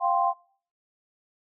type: chord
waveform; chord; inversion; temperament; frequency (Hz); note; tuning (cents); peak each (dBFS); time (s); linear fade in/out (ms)
sine; F suspended second; none; equal; 698.5 / 784 / 1046.5; F5 / G5 / C6; 0 / 0 / 0; -25; 0-0.34; 50
effects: noise-tail reverb RT60 0.5 s tail -23 dB re dry